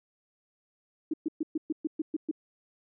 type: tone bursts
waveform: sine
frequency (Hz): 313.9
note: D#4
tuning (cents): +15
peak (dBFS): -26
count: 9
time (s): 1.11-2.313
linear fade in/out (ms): 5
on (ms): 27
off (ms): 120
effects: none